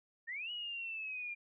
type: linear two-way sweep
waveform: sine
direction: up then down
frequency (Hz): 1778 to 2934 to 2385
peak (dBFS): -39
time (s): 0.27-1.35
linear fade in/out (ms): 20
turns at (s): 0.51
effects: none